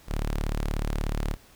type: tone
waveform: sawtooth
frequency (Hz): 36.63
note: D1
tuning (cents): -4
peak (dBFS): -22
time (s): 0.07-1.37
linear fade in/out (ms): 50
effects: pink hiss -55 dBFS RMS until 1.55 s

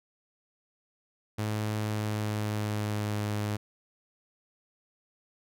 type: tone with pitch glide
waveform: sawtooth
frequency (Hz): 107 to 104.74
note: A2 to G#2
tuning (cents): -48 to +15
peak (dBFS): -25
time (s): 1.38-3.57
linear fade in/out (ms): 10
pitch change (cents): -37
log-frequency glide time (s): 1.79-3.25
effects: none

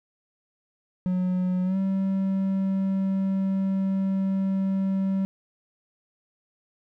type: tone with pitch glide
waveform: triangle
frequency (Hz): 182.7 to 192.67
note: F#3 to G3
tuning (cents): -22 to -30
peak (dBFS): -20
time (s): 1.06-5.25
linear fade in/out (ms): 0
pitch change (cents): +92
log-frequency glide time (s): 1.64-1.77
effects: none

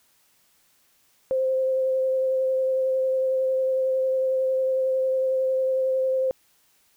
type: tone with vibrato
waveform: sine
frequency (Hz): 523.3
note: C5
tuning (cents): 0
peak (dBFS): -20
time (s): 1.31-6.31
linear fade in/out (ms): 0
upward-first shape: sine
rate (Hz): 11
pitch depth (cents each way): 12
effects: white hiss -63 dBFS RMS until 6.96 s

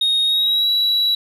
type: tone with pitch glide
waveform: sine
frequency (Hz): 3729 to 3912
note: A#7 to B7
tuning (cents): 0 to -17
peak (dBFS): -12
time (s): 0.01-1.15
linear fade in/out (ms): 5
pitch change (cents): +83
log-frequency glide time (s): 0.25-0.69
effects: tanh soft clip ceiling -13 dBFS

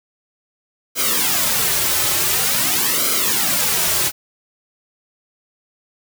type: noise with flanger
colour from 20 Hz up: white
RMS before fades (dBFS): -18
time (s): 0.95-4.12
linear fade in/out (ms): 50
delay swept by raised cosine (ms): 1.1 to 4.3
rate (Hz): 0.47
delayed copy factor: -0.85
effects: none

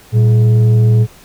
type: tone with frequency modulation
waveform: sine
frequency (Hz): 114.2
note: A#2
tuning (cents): -35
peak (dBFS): -5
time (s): 0.12-1.07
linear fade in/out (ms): 50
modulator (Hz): 309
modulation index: 0.31
effects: tanh soft clip ceiling -3 dBFS + pink hiss -42 dBFS RMS until 1.24 s

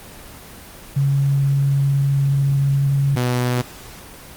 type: tone pair in turn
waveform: sine / sawtooth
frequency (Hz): 138.9 / 123.75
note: C#3 / B2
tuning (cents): +4 / +4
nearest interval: major second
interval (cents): 200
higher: first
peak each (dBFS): -14 / -13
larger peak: second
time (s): 0.96-3.16 / 3.16-3.62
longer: first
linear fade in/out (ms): 10
effects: pink hiss -39 dBFS RMS until 4.36 s + Opus 24 kbps

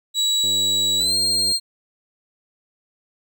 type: tone with pitch glide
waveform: 35% pulse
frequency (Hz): 3900 to 4204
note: B7 to C8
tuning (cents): -23 to +7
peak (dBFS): -16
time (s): 0.14-1.6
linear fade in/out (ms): 50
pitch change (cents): +130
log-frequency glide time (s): 0.98-1.14
type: click train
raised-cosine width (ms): 2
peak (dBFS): -24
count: 111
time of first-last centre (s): 0.44-1.518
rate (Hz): 102
effects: none

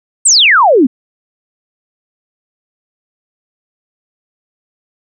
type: exponential sweep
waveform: sine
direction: down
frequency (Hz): 8900 to 233.1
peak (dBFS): -4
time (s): 0.25-0.87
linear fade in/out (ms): 10
effects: none

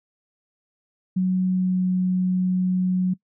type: tone with pitch glide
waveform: sine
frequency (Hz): 185 to 183.72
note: F#3 to F#3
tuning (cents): 0 to -12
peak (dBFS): -18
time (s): 1.16-3.14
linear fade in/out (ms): 10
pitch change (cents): -12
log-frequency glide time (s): 1.46-1.86
effects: noise-tail reverb RT60 0.1 s tail -21 dB re dry

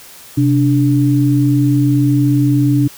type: tone pair together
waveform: sine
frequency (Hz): 130 / 291.8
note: C3 / D4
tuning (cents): -11 / -11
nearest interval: octave + major second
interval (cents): 1400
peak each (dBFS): -12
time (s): 0.37-2.88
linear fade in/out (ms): 10
effects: white hiss -38 dBFS RMS until 2.97 s

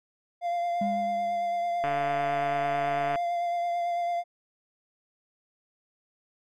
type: tone with vibrato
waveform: triangle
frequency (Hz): 694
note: F5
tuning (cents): -11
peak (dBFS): -24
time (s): 0.41-4.24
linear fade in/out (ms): 50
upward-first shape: triangle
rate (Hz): 9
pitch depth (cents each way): 21
type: tone with exponential decay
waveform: triangle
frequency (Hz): 203.5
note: G#3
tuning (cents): -35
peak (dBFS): -25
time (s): 0.81-1.87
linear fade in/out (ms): 5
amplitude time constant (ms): 230
type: click train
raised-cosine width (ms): 0.5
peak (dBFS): -18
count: 192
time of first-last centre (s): 1.84-3.157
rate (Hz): 145
effects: none

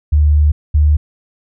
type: tone pair in turn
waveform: sine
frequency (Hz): 74.6 / 74.93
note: D2 / D2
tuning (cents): +28 / +35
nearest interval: unison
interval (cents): 7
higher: second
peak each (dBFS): -7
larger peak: neither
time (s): 0.12-0.52 / 0.74-0.97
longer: first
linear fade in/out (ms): 10
effects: none

